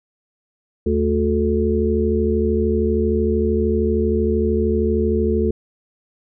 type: harmonic tone with a mistuned harmonic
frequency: 73 Hz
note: D2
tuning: 10 cents flat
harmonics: 1 / 3 / 5 / 6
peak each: -21 / -21 / -21 / -21 dBFS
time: 0.86-5.51 s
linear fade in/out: 5 ms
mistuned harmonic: 1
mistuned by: +100 cents
effects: none